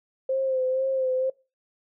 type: tone with vibrato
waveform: sine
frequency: 523.3 Hz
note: C5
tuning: in tune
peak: -22 dBFS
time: 0.29-1.3 s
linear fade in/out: 5 ms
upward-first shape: sine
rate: 2.1 Hz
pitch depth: 35 cents each way
effects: noise-tail reverb RT60 0.3 s tail -23 dB re dry